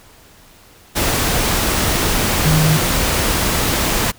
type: tone in noise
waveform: sine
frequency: 155.56 Hz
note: D#3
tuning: in tune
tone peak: -12 dBFS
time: 2.45-2.78 s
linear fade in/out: 20 ms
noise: pink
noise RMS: -17 dBFS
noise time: 0.95-4.12 s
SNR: +2 dB
effects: pink hiss -46 dBFS RMS until 4.18 s